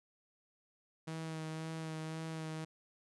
sawtooth tone with vibrato, 159.6 Hz, D#3, 44 cents sharp, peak -36 dBFS, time 1.07-2.65 s, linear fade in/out 10 ms, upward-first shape sine, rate 1.9 Hz, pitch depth 19 cents each way, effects resampled to 24000 Hz

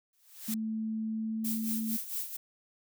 blue noise with exponential growth, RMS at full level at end -34 dBFS, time 0.13-0.54 s, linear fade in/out 1 ms, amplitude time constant 88 ms
sine tone with pitch glide, 220 to 221.8 Hz, A3 to A3, 0 to +14 cents, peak -31 dBFS, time 0.48-1.97 s, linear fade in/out 10 ms, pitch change +14 cents, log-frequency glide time 1.06-1.53 s
violet noise with tremolo, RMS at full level -34 dBFS, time 1.44-2.37 s, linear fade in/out 10 ms, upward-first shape sine, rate 4.4 Hz, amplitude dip 70%
effects none

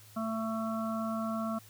harmonic tone, 222.8 Hz, A3, 22 cents sharp, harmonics 1 / 3 / 5 / 6, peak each -33 / -38 / -40 / -41 dBFS, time 0.16-1.59 s, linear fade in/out 10 ms, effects added 106 Hz sine -56 dBFS peak until 1.69 s + white hiss -57 dBFS RMS until 1.69 s

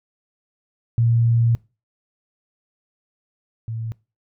sine tone pair in turn, 116.54 / 113.09 Hz, A#2 / A2, 0 / +48 cents, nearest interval minor second, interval 52 cents, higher first, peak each -14 / -25 dBFS, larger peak first, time 0.98-1.55 / 3.68-3.92 s, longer first, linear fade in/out 0 ms, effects noise-tail reverb RT60 0.3 s tail -23 dB re dry

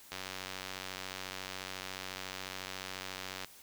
click train, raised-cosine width 0.2 ms, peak -22 dBFS, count 314, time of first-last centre 0.12-3.446 s, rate 94.1 Hz, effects white hiss -56 dBFS RMS until 3.62 s

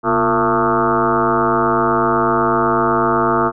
sine tone with frequency modulation, 784 Hz, G5, in tune, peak -12 dBFS, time 0.03-3.52 s, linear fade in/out 50 ms, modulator 108 Hz, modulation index 5.3, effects none

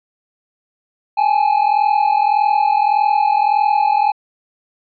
triangle tone pair together, 814.3 / 856 Hz, G#5 / A5, -34 / -48 cents, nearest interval minor second, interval 86 cents, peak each -13 dBFS, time 1.17-4.12 s, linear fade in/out 10 ms, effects resampled to 11025 Hz

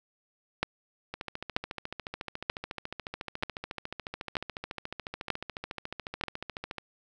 two click trains, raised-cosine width 0.3 ms, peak -20 / -10 dBFS, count 80 / 7, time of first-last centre 1.14-6.783 / 0.63-6.237 s, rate 14 / 1.07 Hz, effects none

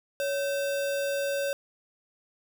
sine tone with sample-and-hold, 560 Hz, C#5, 18 cents sharp, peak -26 dBFS, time 0.2-1.53 s, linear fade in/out 0 ms, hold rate 2100 Hz, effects none

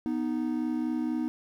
triangle tone pair together, 246.9 / 311.1 Hz, B3 / D#4, 0 / 0 cents, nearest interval major third, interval 400 cents, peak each -28 dBFS, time 0.06-1.28 s, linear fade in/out 0 ms, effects 10-bit

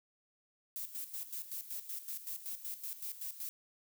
violet noise with tremolo, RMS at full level -41 dBFS, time 0.76-3.49 s, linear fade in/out 0 ms, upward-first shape square, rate 5.3 Hz, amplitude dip 70%, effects none

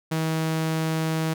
sawtooth tone, 160 Hz, D#3, 49 cents sharp, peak -19 dBFS, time 0.11-1.34 s, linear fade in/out 10 ms, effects none

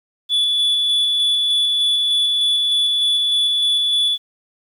sine tone with tremolo, 3443 Hz, A7, 38 cents flat, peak -11 dBFS, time 0.29-4.18 s, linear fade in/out 50 ms, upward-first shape square, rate 3.3 Hz, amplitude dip 25%, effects tanh soft clip ceiling -13 dBFS + 8-bit

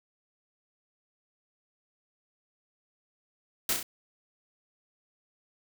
white noise with echo, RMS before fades -27 dBFS, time 3.69-3.73 s, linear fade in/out 2 ms, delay 33 ms, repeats 3, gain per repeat -4 dB, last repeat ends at 3.829 s, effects none

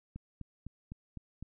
click train, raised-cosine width 5 ms, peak -30 dBFS, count 6, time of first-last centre 0.16-1.426 s, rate 3.95 Hz, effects none

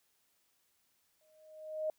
sine tone with exponential growth, 622.3 Hz, D#5, in tune, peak -30 dBFS, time 1.21-1.9 s, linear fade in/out 2 ms, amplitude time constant 150 ms, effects white hiss -75 dBFS RMS until 1.98 s

